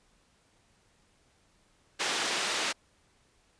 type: band-pass noise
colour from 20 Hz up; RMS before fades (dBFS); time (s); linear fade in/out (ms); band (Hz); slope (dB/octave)
white; -31; 1.99-2.73; 20; 290 to 4600; 12
effects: pink hiss -67 dBFS RMS until 3.59 s + resampled to 22050 Hz